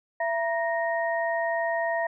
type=tone cluster; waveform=sine; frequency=670 / 947 / 1860 Hz; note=E5 / A#5 / A#6; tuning=+28 / +27 / -4 cents; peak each=-26 / -32 / -30 dBFS; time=0.2-2.07 s; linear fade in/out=5 ms; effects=none